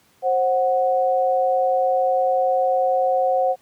sine tone pair together, 529.8 / 739 Hz, C5 / F#5, +22 / -2 cents, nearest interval tritone, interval 576 cents, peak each -19 dBFS, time 0.22-3.56 s, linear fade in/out 50 ms, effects pink hiss -58 dBFS RMS until 3.61 s + high-pass 100 Hz 12 dB/octave

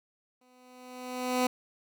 15% pulse tone with exponential growth, 251.7 Hz, B3, 33 cents sharp, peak -17 dBFS, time 0.41-1.47 s, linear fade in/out 5 ms, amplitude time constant 230 ms, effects none

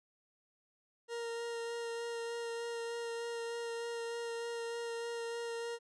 40% pulse tone with vibrato, 466.2 Hz, A#4, in tune, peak -37 dBFS, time 1.08-5.79 s, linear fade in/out 50 ms, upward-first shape sine, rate 3.3 Hz, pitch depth 12 cents each way, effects resampled to 22050 Hz

